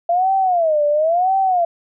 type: tone with vibrato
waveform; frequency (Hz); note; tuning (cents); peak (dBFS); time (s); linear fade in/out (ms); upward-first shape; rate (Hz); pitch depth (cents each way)
sine; 674; E5; +38; -13; 0.09-1.65; 5; sine; 0.97; 240
effects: none